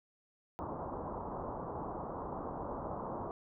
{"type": "low-pass noise", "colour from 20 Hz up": "white", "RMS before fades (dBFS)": -41, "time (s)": [0.59, 3.31], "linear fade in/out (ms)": 0, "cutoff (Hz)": 1100, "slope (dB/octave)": 48, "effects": []}